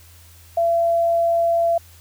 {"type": "tone", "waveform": "sine", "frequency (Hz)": 676, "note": "E5", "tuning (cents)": 43, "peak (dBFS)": -15, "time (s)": [0.57, 1.78], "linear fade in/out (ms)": 5, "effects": ["added 84 Hz sine -46 dBFS peak until 2 s", "white hiss -50 dBFS RMS until 2 s"]}